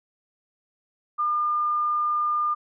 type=tone; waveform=sine; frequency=1206 Hz; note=D6; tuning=46 cents sharp; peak=-21 dBFS; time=1.18-2.55 s; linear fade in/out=20 ms; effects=none